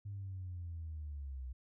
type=linear sweep; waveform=sine; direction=down; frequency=102.4 to 61.74 Hz; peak=-40 dBFS; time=0.05-1.53 s; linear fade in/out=10 ms; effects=tanh soft clip ceiling -36 dBFS